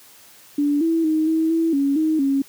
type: tone with pitch steps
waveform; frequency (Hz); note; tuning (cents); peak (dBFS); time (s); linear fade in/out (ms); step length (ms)
sine; 289.7 / 328.2 / 313.3 / 320.9 / 328.1 / 278.8 / 314.2 / 274.5; D4 / E4 / D#4 / E4 / E4 / C#4 / D#4 / C#4; -24 / -8 / +12 / -46 / -8 / +10 / +17 / -17; -16; 0.58-2.42; 5; 230
effects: white hiss -48 dBFS RMS until 2.48 s + high-pass 80 Hz 12 dB/octave